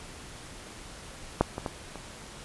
clicks, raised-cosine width 1 ms, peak -6 / -19 / -16 / -25 dBFS, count 4, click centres 1.41 / 1.581 / 1.662 / 1.957 s, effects pink hiss -45 dBFS RMS until 2.44 s + resampled to 24000 Hz

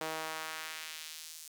sawtooth tone with high-pass filter sweep, 158.5 Hz, D#3, 32 cents sharp, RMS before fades -42 dBFS, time 0.01-1.48 s, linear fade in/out 0 ms, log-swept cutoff 520 to 6900 Hz, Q 0.92, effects 10-bit

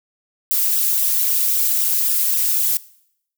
violet noise with flanger, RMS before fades -18 dBFS, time 0.51-2.77 s, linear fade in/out 0 ms, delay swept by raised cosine 0.44 to 4.54 ms, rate 3.8 Hz, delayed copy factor -0.95, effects noise-tail reverb RT60 0.7 s tail -20 dB re dry

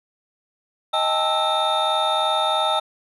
triangle tone cluster, 626 / 798 / 881 / 1313 / 3644 Hz, D#5 / G5 / A5 / E6 / A#7, +10 / +31 / +2 / -7 / -40 cents, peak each -23 dBFS, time 0.93-2.8 s, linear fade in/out 10 ms, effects resampled to 32000 Hz

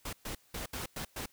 pink noise bursts at uneven times, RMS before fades -39 dBFS, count 6, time 0.05-0.13 / 0.25-0.35 / 0.54-0.66 / 0.73-0.86 / 0.96-1.05 / 1.16-1.26 s, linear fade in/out 5 ms, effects white hiss -66 dBFS RMS until 1.32 s

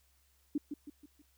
sine tone with echo, 292.7 Hz, D4, 6 cents flat, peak -29 dBFS, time 0.55-0.58 s, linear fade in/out 5 ms, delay 160 ms, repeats 4, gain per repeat -7 dB, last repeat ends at 1.22 s, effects added 67 Hz sine -70 dBFS peak until 1.37 s + white hiss -72 dBFS RMS until 1.37 s

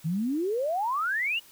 sine exponential sweep, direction up, 150.8 to 2960 Hz, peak -25 dBFS, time 0.04-1.4 s, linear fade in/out 20 ms, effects white hiss -54 dBFS RMS until 1.51 s

